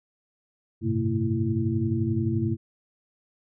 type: tone cluster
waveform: sine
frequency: 98.9 / 110.5 / 130.3 / 224.8 / 332.7 Hz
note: G2 / A2 / C3 / A3 / E4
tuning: +16 / +8 / -7 / +37 / +16 cents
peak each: -29 dBFS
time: 0.81-2.57 s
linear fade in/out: 50 ms
effects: none